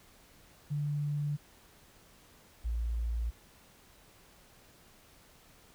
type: tone pair in turn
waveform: sine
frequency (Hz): 146.5 / 57.4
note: D3 / A#1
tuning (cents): -4 / -26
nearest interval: octave + major third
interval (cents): 1622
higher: first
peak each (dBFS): -30 / -30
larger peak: neither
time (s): 0.7-1.37 / 2.64-3.31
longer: neither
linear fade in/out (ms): 20
effects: pink hiss -60 dBFS RMS until 5.74 s